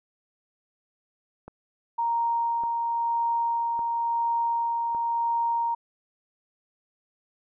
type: click train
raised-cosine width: 1 ms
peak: -27 dBFS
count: 4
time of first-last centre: 1.48-4.948 s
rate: 0.865 Hz
type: tone with tremolo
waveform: sine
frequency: 932.3 Hz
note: A#5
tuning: in tune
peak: -22 dBFS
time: 1.98-5.75 s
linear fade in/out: 10 ms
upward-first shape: sine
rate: 0.95 Hz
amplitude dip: 25%
effects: none